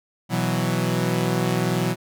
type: chord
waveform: sawtooth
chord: B suspended fourth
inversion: none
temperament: equal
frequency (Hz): 123.47 / 164.81 / 185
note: B2 / E3 / F#3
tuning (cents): 0 / 0 / 0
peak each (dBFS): -21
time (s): 0.29-1.96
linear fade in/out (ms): 50
effects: none